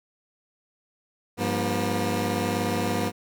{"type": "tone cluster", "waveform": "15% pulse", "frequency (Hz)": [101, 176.1, 240.4], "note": ["G#2", "F3", "B3"], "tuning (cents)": [-48, 15, -46], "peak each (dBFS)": [-22, -24, -21], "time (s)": [1.37, 3.12], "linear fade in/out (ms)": 50, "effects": []}